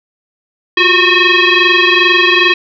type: tone with frequency modulation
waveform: sine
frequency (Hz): 352.3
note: F4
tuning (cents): +15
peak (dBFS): -6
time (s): 0.77-2.54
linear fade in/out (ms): 5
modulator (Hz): 727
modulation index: 4.4
effects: none